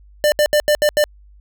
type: tone bursts at uneven times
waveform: square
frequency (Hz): 596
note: D5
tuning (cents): +25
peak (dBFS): -12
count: 6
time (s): 0.24-0.32 / 0.39-0.46 / 0.53-0.6 / 0.68-0.75 / 0.82-0.89 / 0.97-1.04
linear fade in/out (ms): 0
effects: added 50 Hz sine -43 dBFS peak until 1.4 s